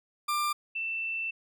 40% pulse / sine tone pair in turn, 1190 / 2671 Hz, D6 / E7, +22 / +22 cents, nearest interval octave + major second, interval 1400 cents, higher second, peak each -26 / -30 dBFS, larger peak first, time 0.28-0.53 / 0.75-1.31 s, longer second, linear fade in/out 10 ms, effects none

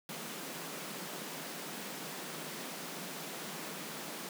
pink high-pass noise, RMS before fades -43 dBFS, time 0.09-4.29 s, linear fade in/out 2 ms, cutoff 150 Hz, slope 96 dB/octave, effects none

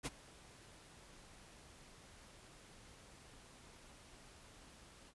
pink noise with ADSR envelope, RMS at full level -39 dBFS, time 0.03-5.14 s, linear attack 31 ms, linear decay 31 ms, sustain -21 dB, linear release 60 ms, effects resampled to 24000 Hz

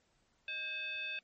sine tone with frequency modulation, 2580 Hz, E7, 38 cents flat, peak -37 dBFS, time 0.48-1.19 s, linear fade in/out 2 ms, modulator 981 Hz, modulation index 0.87, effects pink hiss -74 dBFS RMS until 1.23 s + MP3 32 kbps

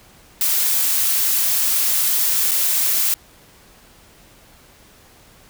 blue noise with dropouts, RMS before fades -18 dBFS, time 0.41-3.14 s, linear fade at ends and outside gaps 1 ms, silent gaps 2.511-2.516 s, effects pink hiss -49 dBFS RMS until 5.49 s

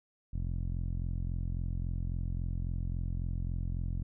10% pulse tone with low-pass filter, 43.65 Hz, F1, in tune, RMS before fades -34 dBFS, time 0.33-4.03 s, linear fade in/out 10 ms, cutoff 110 Hz, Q 0.55, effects none

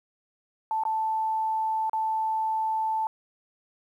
sine tone with dropouts, 880 Hz, A5, in tune, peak -24 dBFS, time 0.71-3.07 s, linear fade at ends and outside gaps 1 ms, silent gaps 0.836-0.852 / 1.896-1.932 s, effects 10-bit

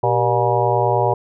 harmonic tone with a mistuned harmonic, 120 Hz, B2, 49 cents flat, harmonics 1 / 3 / 4 / 5 / 6 / 7 / 8, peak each -22 / -22 / -22 / -22 / -22 / -22 / -22 dBFS, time 0.03-1.14 s, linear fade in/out 5 ms, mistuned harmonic 3, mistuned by +140 cents, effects none

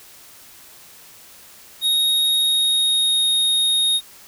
square tone with pitch glide, 3748 to 3724 Hz, A#7 to A#7, +9 to -2 cents, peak -16 dBFS, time 1.81-4.01 s, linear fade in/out 50 ms, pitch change -11 cents, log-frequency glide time 2.36-3.26 s, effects white hiss -45 dBFS RMS until 4.27 s

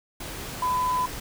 sine tone in noise, 1004 Hz, B5, 28 cents sharp, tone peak -22 dBFS, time 0.62-1.06 s, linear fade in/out 5 ms, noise pink, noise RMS -36 dBFS, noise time 0.2-1.2 s, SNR +11 dB, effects none

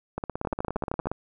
two click trains, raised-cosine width 1 ms, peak -16 / -14 dBFS, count 17 / 9, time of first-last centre 0.18-1.116 / 0.45-1.07 s, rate 17.1 / 12.9 Hz, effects none

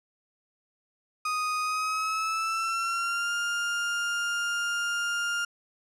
35% pulse tone with pitch glide, 1244.5 to 1405 Hz, D#6 to F6, 0 to +10 cents, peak -25 dBFS, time 1.25-5.45 s, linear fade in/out 5 ms, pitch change +210 cents, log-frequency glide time 1.62-3.33 s, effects low-pass 9000 Hz 12 dB/octave

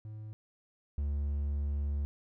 triangle tone pair in turn, 107.8 / 71.82 Hz, A2 / D2, -35 / -38 cents, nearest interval perfect fifth, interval 703 cents, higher first, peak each -39 / -28 dBFS, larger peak second, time 0.05-0.33 / 0.98-2.05 s, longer second, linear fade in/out 0 ms, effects none

